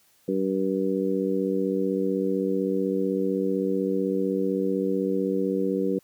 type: harmonic tone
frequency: 95.8 Hz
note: G2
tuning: 39 cents flat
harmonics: 2 / 3 / 4 / 5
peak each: -28 / -28 / -28 / -28 dBFS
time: 0.28-5.99 s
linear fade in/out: 5 ms
effects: white hiss -62 dBFS RMS until 6.03 s